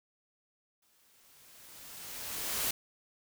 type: noise with exponential growth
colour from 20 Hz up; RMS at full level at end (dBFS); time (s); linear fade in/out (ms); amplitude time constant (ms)
white; -31; 0.82-2.71; 5; 410
effects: none